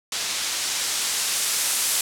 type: noise with low-pass filter sweep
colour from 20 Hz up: blue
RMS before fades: -25 dBFS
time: 0.12-2.01 s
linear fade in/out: 2 ms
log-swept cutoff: 5300 to 10000 Hz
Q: 0.75
effects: none